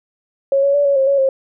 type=tone with pitch steps; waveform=sine; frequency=549 / 559 / 575 / 560 / 536 / 557 / 535 Hz; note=C#5 / C#5 / D5 / C#5 / C5 / C#5 / C5; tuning=-17 / +14 / -37 / +18 / +42 / +8 / +38 cents; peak=-11 dBFS; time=0.52-1.29 s; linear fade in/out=2 ms; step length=110 ms; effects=none